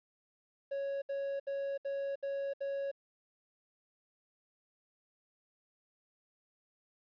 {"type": "tone bursts", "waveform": "triangle", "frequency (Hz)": 554.4, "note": "C#5", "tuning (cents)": 0, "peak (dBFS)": -32, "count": 6, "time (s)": [0.71, 2.915], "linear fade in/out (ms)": 10, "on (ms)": 310, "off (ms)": 69, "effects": ["resampled to 11025 Hz", "12-bit"]}